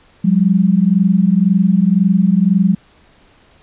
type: tone pair together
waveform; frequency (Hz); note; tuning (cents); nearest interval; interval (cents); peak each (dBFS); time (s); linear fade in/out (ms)
sine; 179.07 / 201; F3 / G3; +44 / +44; major second; 200; -12; 0.24-2.75; 10
effects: pink hiss -50 dBFS RMS until 3.62 s + resampled to 8000 Hz